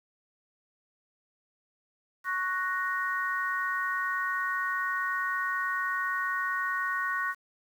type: chord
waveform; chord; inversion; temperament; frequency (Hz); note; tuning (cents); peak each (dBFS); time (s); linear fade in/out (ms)
sine; F# major; second; equal; 1108.7 / 1480 / 1864.7; C#6 / F#6 / A#6; 0 / 0 / 0; -32; 2.24-7.35; 50
effects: 9-bit